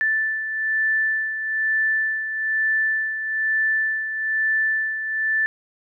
sine beating tone pair, 1760 / 1761.1 Hz, A6 / A6, 0 / +1 cents, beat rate 1.1 Hz, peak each -20 / -28 dBFS, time 0.01-5.46 s, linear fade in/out 0 ms, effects none

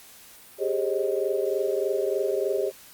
sine chord, Ab major seventh, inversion third, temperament equal with one note detuned, 392 / 415.3 / 535.5 / 622.3 Hz, G4 / Ab4 / C5 / Eb5, 0 / 0 / +40 / 0 cents, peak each -27 / -28 / -29 / -31 dBFS, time 0.58-2.72 s, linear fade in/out 50 ms, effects white hiss -49 dBFS RMS until 2.93 s + Opus 48 kbps

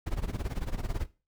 brown noise with tremolo, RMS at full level -29 dBFS, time 0.06-1.06 s, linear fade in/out 10 ms, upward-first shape sine, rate 18 Hz, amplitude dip 90%, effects noise-tail reverb RT60 0.3 s tail -17 dB re dry

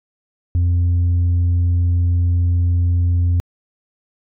sine tone, 87.31 Hz, F2, in tune, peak -10 dBFS, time 0.55-3.4 s, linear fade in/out 0 ms, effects tanh soft clip ceiling -12 dBFS

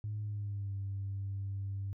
sine tone with pitch glide, 105.5 to 98.43 Hz, G#2 to G2, +28 to +8 cents, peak -34 dBFS, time 0.04-1.93 s, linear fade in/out 0 ms, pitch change -120 cents, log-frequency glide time 0.2-0.74 s, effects tanh soft clip ceiling -31 dBFS

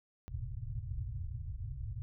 white low-pass noise, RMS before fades -40 dBFS, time 0.28-2.02 s, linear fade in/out 0 ms, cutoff 130 Hz, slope 96 dB/octave, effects none

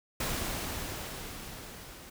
pink noise with level ramp, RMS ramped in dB -32 to -49 dBFS, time 0.2-2.1 s, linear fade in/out 5 ms, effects none

